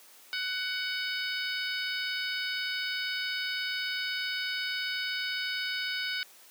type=harmonic tone with a mistuned harmonic; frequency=746 Hz; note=F#5; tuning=14 cents sharp; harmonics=2 / 3 / 4 / 5 / 6 / 7; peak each=-35 / -37 / -38 / -39 / -40 / -40 dBFS; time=0.33-6.23 s; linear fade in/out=0 ms; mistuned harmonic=7; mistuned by=-67 cents; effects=white hiss -55 dBFS RMS until 6.5 s + high-pass 300 Hz 12 dB/octave